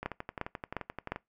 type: two click trains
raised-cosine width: 0.5 ms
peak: -22 / -17 dBFS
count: 14 / 4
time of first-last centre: 0.03-1.16 / 0.06-1.12 s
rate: 11.5 / 2.83 Hz
effects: noise-tail reverb RT60 0.2 s tail -22 dB re dry